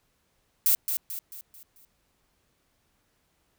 violet noise with echo, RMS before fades -21 dBFS, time 0.66-0.75 s, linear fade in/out 0 ms, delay 220 ms, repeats 5, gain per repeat -7 dB, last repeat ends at 1.85 s, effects pink hiss -71 dBFS RMS until 3.58 s

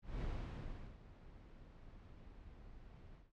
brown noise with ADSR envelope, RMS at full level -41 dBFS, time 0.02-3.32 s, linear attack 190 ms, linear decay 760 ms, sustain -16 dB, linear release 170 ms, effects noise-tail reverb RT60 0.1 s tail -24 dB re dry + low-pass 4000 Hz 12 dB/octave

